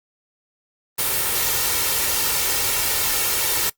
white noise with comb filter, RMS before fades -21 dBFS, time 0.98-3.7 s, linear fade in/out 10 ms, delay 2.2 ms, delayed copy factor +0.5, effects noise-tail reverb RT60 0.1 s tail -20 dB re dry + Opus 32 kbps

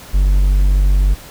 triangle tone, 48.07 Hz, G1, 33 cents flat, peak -7 dBFS, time 0.13-1.15 s, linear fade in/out 20 ms, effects pink hiss -37 dBFS RMS until 1.3 s

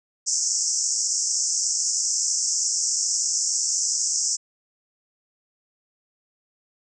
pink band-pass noise, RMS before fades -24 dBFS, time 0.26-4.37 s, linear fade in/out 20 ms, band 5300 to 7900 Hz, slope 96 dB/octave, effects none

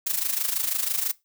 blue noise with amplitude modulation, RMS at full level -23 dBFS, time 0.06-1.12 s, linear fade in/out 10 ms, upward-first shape sine, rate 26.1 Hz, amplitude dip 75%, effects noise-tail reverb RT60 0.2 s tail -20 dB re dry

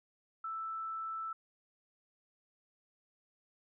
sine tone, 1321 Hz, E6, 3 cents sharp, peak -37 dBFS, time 0.44-1.33 s, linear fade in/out 5 ms, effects none

